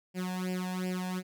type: tone with flanger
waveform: sawtooth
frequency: 183.4 Hz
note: F#3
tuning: 15 cents flat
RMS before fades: -34 dBFS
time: 0.14-1.23 s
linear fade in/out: 50 ms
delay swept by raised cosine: 0.39 to 1.19 ms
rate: 2.7 Hz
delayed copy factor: +0.9
effects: none